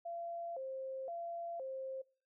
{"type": "tone with vibrato", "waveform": "sine", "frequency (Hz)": 601, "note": "D5", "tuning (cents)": 40, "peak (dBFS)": -40, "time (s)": [0.05, 2.02], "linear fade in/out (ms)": 10, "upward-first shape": "square", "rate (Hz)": 0.97, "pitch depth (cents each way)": 220, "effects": ["noise-tail reverb RT60 0.4 s tail -23 dB re dry"]}